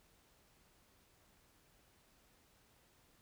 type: silence
effects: pink hiss -70 dBFS RMS until 3.21 s